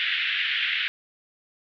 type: band-pass noise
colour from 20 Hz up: white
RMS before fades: -26 dBFS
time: 0-0.88 s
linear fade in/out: 0 ms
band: 1600 to 3400 Hz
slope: 48 dB/octave
effects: none